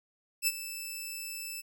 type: tone with ADSR envelope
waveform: 10% pulse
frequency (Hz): 2637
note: E7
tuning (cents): 0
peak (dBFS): -15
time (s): 0.42-1.62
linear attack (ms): 52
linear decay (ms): 38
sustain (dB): -14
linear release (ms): 22
effects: none